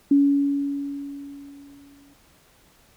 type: tone with exponential decay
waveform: sine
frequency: 281.8 Hz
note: C#4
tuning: 29 cents sharp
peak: -12 dBFS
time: 0.11-2.14 s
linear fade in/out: 5 ms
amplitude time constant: 440 ms
effects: pink hiss -57 dBFS RMS until 2.96 s